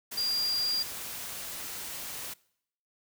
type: tone in noise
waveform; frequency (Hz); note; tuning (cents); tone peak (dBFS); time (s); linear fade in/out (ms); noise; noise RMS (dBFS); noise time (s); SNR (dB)
sine; 4790; D8; +33; -27; 0.17-0.83; 10; white; -39; 0.11-2.34; +9
effects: noise-tail reverb RT60 0.7 s tail -23 dB re dry